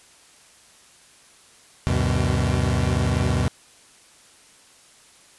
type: tone cluster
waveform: 30% pulse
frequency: 74.7 / 95.5 / 125.5 Hz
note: D2 / G2 / B2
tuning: +30 / -45 / +28 cents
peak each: -21 dBFS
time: 1.87-3.48 s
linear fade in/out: 0 ms
effects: white hiss -52 dBFS RMS until 5.38 s + resampled to 24000 Hz